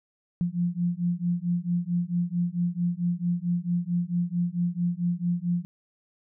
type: beating tone pair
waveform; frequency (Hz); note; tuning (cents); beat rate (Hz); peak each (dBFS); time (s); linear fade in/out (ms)
sine; 172.4 / 176.9; F3 / F3; -22 / +23; 4.5; -27; 0.41-5.65; 0
effects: none